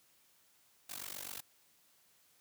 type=noise with amplitude modulation; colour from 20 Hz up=white; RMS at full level=-41 dBFS; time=0.89-1.41 s; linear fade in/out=10 ms; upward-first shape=sine; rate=47.8 Hz; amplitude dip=95%; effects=white hiss -69 dBFS RMS until 2.4 s + high-pass 60 Hz 12 dB/octave